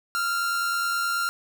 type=tone pair together; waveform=45% pulse; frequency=1300 / 1389.4 Hz; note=E6 / F6; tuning=-24 / -9 cents; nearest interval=minor second; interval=115 cents; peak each=-35 / -24 dBFS; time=0.15-1.29 s; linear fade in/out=0 ms; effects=none